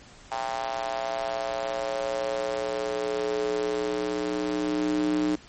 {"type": "tone with high-pass filter sweep", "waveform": "square", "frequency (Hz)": 61, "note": "B1", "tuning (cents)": -21, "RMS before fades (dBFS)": -28, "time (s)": [0.31, 5.36], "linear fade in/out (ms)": 10, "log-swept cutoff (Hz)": [800, 290], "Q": 5, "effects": ["pink hiss -50 dBFS RMS until 5.48 s", "MP3 32 kbps"]}